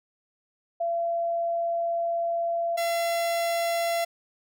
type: tone pair in turn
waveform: sine / 45% pulse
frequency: 679 / 679 Hz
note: F5 / F5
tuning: -49 / -49 cents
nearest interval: unison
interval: 0 cents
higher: neither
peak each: -24 dBFS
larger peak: neither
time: 0.8-2.77 / 2.77-4.05 s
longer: first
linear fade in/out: 10 ms
effects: none